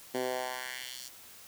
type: tone with high-pass filter sweep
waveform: 10% pulse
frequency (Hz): 127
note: B2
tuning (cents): +49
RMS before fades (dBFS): -37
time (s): 0.14-1.09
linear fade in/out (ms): 10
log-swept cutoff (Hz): 290 to 5700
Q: 1.5
effects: white hiss -52 dBFS RMS until 1.47 s